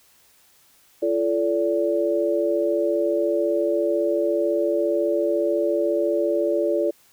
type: tone cluster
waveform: sine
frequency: 340.9 / 435.2 / 577 Hz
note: F4 / A4 / D5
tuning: -42 / -19 / -31 cents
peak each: -23 / -25 / -22 dBFS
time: 1.02-6.91 s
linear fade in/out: 10 ms
effects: white hiss -57 dBFS RMS until 7.12 s